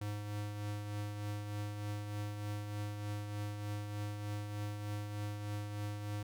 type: tone with tremolo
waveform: square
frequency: 103.83 Hz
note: G#2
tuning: in tune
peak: -37 dBFS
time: 0.01-6.23 s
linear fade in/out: 5 ms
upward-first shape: triangle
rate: 3.3 Hz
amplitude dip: 45%
effects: none